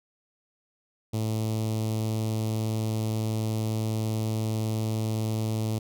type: tone with notch filter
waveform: sawtooth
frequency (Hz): 109.8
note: A2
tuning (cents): -3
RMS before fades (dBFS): -28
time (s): 1.13-5.79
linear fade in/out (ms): 10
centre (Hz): 1600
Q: 0.51
effects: none